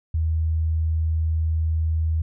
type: tone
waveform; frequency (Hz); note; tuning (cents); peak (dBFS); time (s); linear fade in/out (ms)
sine; 80; D#2; +49; -19; 0.14-2.22; 5
effects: none